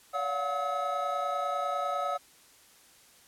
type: tone cluster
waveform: triangle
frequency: 570 / 700 / 730 / 1284 Hz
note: C#5 / F5 / F#5 / E6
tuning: +48 / +4 / -24 / -46 cents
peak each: -33 / -35 / -33 / -30 dBFS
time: 0.13-2.18 s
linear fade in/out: 20 ms
effects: white hiss -58 dBFS RMS until 3.27 s + low-pass 12000 Hz 12 dB/octave